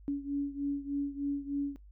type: beating tone pair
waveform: sine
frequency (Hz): 281.8 / 285.1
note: C#4 / C#4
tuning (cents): +29 / +49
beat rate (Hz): 3.3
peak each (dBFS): -33 / -36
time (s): 0.08-1.76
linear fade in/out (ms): 0
effects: noise-tail reverb RT60 0.2 s tail -22 dB re dry + added 50 Hz sine -51 dBFS peak until 1.91 s